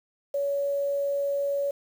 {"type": "tone with quantisation", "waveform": "sine", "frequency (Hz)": 563, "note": "C#5", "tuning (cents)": 27, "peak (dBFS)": -24, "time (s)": [0.34, 1.71], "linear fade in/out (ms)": 5, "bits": 8, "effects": []}